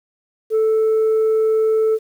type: tone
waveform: sine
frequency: 439.5 Hz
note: A4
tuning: 2 cents flat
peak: -11 dBFS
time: 0.5-1.99 s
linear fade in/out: 50 ms
effects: tanh soft clip ceiling -12 dBFS + 8-bit

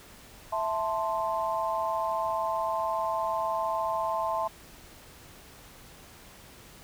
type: chord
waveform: sine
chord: A minor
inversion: second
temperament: equal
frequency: 659.3 / 880 / 1046.5 Hz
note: E5 / A5 / C6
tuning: 0 / 0 / 0 cents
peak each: -31 dBFS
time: 0.52-4.48 s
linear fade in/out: 10 ms
effects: pink hiss -51 dBFS RMS until 6.83 s

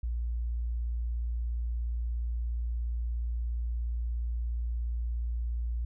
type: tone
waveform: sine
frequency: 58.5 Hz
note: A#1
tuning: 7 cents sharp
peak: -29 dBFS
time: 0.03-5.85 s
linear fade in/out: 5 ms
effects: none

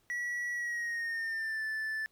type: tone with pitch glide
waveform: triangle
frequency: 1936 to 1754.9 Hz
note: B6 to A6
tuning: -35 to -5 cents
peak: -31 dBFS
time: 0.1-2.06 s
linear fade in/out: 0 ms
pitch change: -170 cents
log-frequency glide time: 0.53-1.64 s
effects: pink hiss -71 dBFS RMS until 2.11 s

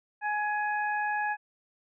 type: harmonic tone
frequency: 838 Hz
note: G#5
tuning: 15 cents sharp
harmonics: 1 / 2 / 3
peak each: -29 / -31 / -41 dBFS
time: 0.21-1.37 s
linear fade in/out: 50 ms
effects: none

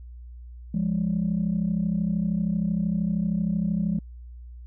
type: tone pair together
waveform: sine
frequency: 172.26 / 205.2 Hz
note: F3 / G#3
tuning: -23 / -21 cents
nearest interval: minor third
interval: 302 cents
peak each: -24 dBFS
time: 0.74-3.99 s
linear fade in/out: 5 ms
effects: tanh soft clip ceiling -17 dBFS + added 60 Hz sine -39 dBFS peak until 4.66 s

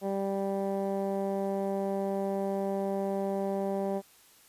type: tone with low-pass filter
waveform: 15% pulse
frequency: 196 Hz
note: G3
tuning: in tune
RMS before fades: -31 dBFS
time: 0.01-4.02 s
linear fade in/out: 50 ms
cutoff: 720 Hz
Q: 1.3
effects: white hiss -59 dBFS RMS until 4.48 s + resampled to 32000 Hz

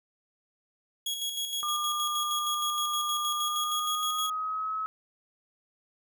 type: tone with tremolo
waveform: sawtooth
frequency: 3324 Hz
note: G#7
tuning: 1 cent sharp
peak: -26 dBFS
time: 1.06-4.3 s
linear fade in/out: 5 ms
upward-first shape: square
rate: 6.4 Hz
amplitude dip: 45%
type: tone with pitch glide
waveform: sine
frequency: 1200 to 1286.1 Hz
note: D6 to E6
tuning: +37 to -43 cents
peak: -29 dBFS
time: 1.63-4.86 s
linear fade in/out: 0 ms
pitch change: +120 cents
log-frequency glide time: 3.34-4.74 s
effects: none

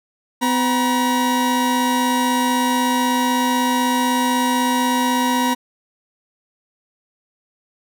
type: tone pair together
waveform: 40% pulse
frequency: 252.7 / 954.7 Hz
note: B3 / A#5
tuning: +40 / +41 cents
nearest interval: octave + major seventh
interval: 2301 cents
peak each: -18 dBFS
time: 0.41-5.55 s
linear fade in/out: 20 ms
effects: none

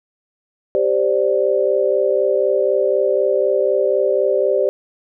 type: chord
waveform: sine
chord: G suspended fourth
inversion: none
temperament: equal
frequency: 392 / 523.3 / 587.3 Hz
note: G4 / C5 / D5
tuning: 0 / 0 / 0 cents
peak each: -18 dBFS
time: 0.75-4.69 s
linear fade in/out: 0 ms
effects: none

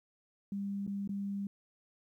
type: tone with dropouts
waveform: sine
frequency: 199.4 Hz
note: G3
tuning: 30 cents sharp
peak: -34 dBFS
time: 0.52-1.47 s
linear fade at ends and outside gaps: 2 ms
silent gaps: 0.866-0.876 / 1.076-1.092 s
effects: 12-bit

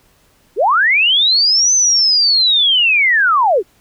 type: linear two-way sweep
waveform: sine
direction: up then down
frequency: 330.1 to 6200 to 330.1 Hz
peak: -9 dBFS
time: 0.56-3.63 s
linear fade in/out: 50 ms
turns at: 1.74 s
effects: pink hiss -54 dBFS RMS until 3.8 s

